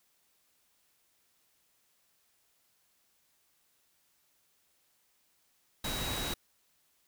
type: tone in noise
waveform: sine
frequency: 3843 Hz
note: B7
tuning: 48 cents flat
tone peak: -39 dBFS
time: 5.84-6.34 s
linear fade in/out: 5 ms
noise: pink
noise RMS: -36 dBFS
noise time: 5.84-6.34 s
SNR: -6 dB
effects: white hiss -72 dBFS RMS until 7.07 s